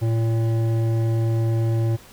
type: tone with hard clipping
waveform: sine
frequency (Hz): 113.6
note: A#2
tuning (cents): -44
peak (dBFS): -20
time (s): 0.01-1.97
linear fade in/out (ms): 20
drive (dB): 11
effects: pink hiss -47 dBFS RMS until 2.12 s